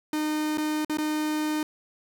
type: tone with dropouts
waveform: 45% pulse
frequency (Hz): 305.9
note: D#4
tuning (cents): -29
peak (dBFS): -25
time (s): 0.13-1.63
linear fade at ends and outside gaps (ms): 2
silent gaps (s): 0.574-0.581 / 0.848-0.896 / 0.972-0.984
effects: none